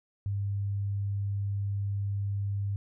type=tone; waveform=sine; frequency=100 Hz; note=G2; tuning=35 cents sharp; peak=-28 dBFS; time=0.26-2.76 s; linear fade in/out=0 ms; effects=none